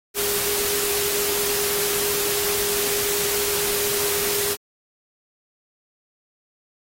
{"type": "tone in noise", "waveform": "sine", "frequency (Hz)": 408, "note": "G#4", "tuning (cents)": -31, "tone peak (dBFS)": -27, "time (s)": [0.14, 4.57], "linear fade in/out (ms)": 50, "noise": "white", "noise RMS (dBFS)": -24, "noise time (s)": [0.14, 4.57], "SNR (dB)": -6, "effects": ["AAC 48 kbps"]}